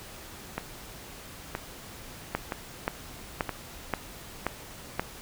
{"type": "two click trains", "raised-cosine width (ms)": 0.5, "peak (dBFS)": [-11, -15], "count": [6, 4], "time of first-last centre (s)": [[2.35, 4.996], [0.58, 3.493]], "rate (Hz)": [1.89, 1.03], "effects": ["pink hiss -45 dBFS RMS until 5.21 s"]}